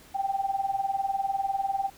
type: tone with tremolo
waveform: sine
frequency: 784 Hz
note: G5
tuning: in tune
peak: -22 dBFS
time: 0.14-1.9 s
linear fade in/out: 20 ms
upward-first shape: sine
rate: 20 Hz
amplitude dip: 80%
effects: pink hiss -53 dBFS RMS until 1.97 s